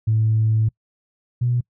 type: tone pair in turn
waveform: sine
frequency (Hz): 110 / 121.74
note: A2 / B2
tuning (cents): 0 / -24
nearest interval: major second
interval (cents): 176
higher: second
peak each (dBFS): -14 / -16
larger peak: first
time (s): 0.07-0.69 / 1.41-1.61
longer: first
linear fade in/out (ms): 10
effects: noise-tail reverb RT60 0.1 s tail -26 dB re dry + tanh soft clip ceiling -10 dBFS